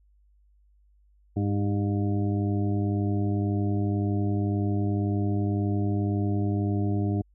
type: harmonic tone with a mistuned harmonic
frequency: 101.9 Hz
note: G#2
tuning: 32 cents flat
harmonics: 1 / 2 / 3 / 4 / 6 / 7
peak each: -25 / -30 / -30 / -36 / -43 / -40 dBFS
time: 1.36-7.22 s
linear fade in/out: 10 ms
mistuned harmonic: 4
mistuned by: -44 cents
effects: added 50 Hz sine -58 dBFS peak until 7.34 s